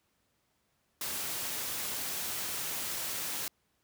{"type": "noise", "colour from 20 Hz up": "white", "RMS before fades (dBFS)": -36, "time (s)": [1.01, 3.48], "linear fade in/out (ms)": 2, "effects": ["pink hiss -75 dBFS RMS until 3.83 s", "high-pass 60 Hz 12 dB/octave"]}